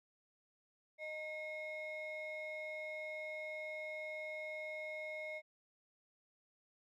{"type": "ring-modulated tone", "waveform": "triangle", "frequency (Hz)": 771, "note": "G5", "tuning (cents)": -29, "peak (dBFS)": -37, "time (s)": [0.98, 5.42], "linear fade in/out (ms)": 50, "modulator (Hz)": 1390, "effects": []}